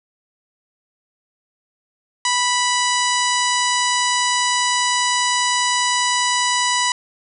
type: harmonic tone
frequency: 985 Hz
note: B5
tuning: 5 cents flat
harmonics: 1 / 2 / 3 / 4 / 5 / 6 / 7 / 8 / 9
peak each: -20 / -23 / -25 / -26 / -27 / -28 / -28 / -29 / -30 dBFS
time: 2.25-6.92 s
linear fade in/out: 2 ms
effects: none